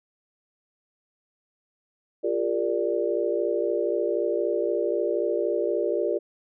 sine chord, G minor seventh, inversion third, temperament equal with one note detuned, 349.2 / 402.3 / 466.2 / 587.3 Hz, F4 / G4 / Bb4 / D5, 0 / +45 / 0 / 0 cents, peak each -28 dBFS, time 2.23-6.19 s, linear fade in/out 20 ms, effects none

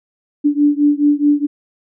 sine beating tone pair, 290 / 294.7 Hz, D4 / D4, -22 / +6 cents, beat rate 4.7 Hz, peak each -13 / -14 dBFS, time 0.44-1.47 s, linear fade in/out 20 ms, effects none

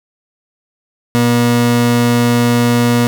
30% pulse tone pair together, 120 / 240 Hz, B2 / B3, -49 / -49 cents, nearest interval octave, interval 1200 cents, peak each -11 dBFS, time 1.15-3.07 s, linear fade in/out 0 ms, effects none

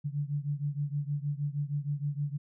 sine beating tone pair, 142.5 / 148.9 Hz, C#3 / D3, +48 / +24 cents, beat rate 6.4 Hz, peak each -32 / -34 dBFS, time 0.04-2.38 s, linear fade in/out 20 ms, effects none

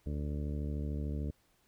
harmonic tone, 73.42 Hz, D2, in tune, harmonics 1 / 2 / 3 / 4 / 5 / 6 / 7 / 8, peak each -35 / -40 / -43 / -45 / -53 / -49 / -56 / -55 dBFS, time 0.06-1.31 s, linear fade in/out 5 ms, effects pink hiss -71 dBFS RMS until 1.67 s

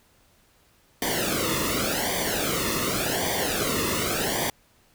pink noise with flanger, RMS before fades -26 dBFS, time 1.02-4.5 s, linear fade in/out 2 ms, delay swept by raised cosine 0.74 to 1.3 ms, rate 0.88 Hz, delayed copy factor -0.85, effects pink hiss -61 dBFS RMS until 4.94 s

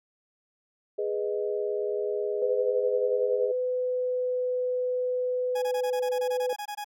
sine chord, G# minor, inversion none, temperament equal, 415.3 / 493.9 / 622.3 Hz, G#4 / B4 / D#5, 0 / 0 / 0 cents, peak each -28 / -33 / -34 dBFS, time 0.98-3.52 s, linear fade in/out 10 ms
sine tone with pitch glide, 506 to 501.1 Hz, B4 to B4, +42 to +25 cents, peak -25 dBFS, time 2.42-6.53 s, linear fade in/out 2 ms, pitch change -17 cents, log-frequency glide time 2.53-4.51 s
40% pulse tone bursts, 830.6 Hz, G#5, in tune, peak -32 dBFS, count 14, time 5.55-6.845 s, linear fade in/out 10 ms, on 73 ms, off 21 ms
effects none

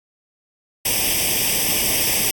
white noise with comb filter, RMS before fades -19 dBFS, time 0.85-2.31 s, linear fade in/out 5 ms, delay 0.36 ms, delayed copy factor +0.85, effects AAC 64 kbps

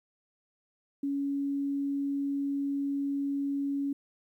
sine tone, 280 Hz, C#4, 18 cents sharp, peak -28 dBFS, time 1.03-3.93 s, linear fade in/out 5 ms, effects 11-bit

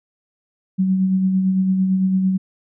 sine tone with tremolo, 188.6 Hz, F#3, 33 cents sharp, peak -13 dBFS, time 0.78-2.38 s, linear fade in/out 20 ms, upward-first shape sine, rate 8.9 Hz, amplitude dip 35%, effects none

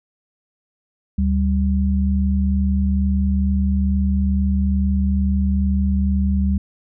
sine tone pair together, 73.23 / 195.5 Hz, D2 / G3, -4 / -4 cents, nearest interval octave + perfect fourth, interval 1700 cents, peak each -17 / -19 dBFS, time 1.18-6.58 s, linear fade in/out 5 ms, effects none

